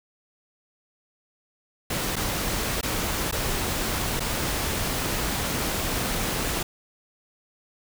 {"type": "noise with dropouts", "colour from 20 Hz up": "pink", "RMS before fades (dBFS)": -27, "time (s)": [1.9, 6.63], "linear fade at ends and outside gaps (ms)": 5, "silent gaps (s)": [[2.158, 2.164], [2.812, 2.829], [3.313, 3.324], [4.196, 4.203]], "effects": []}